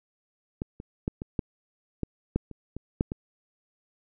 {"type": "clicks", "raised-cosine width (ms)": 3, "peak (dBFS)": [-17, -26, -14, -21, -13, -15, -11, -28, -23, -10, -18], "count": 11, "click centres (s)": [0.619, 0.801, 1.079, 1.219, 1.392, 2.033, 2.36, 2.513, 2.766, 3.009, 3.119], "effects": []}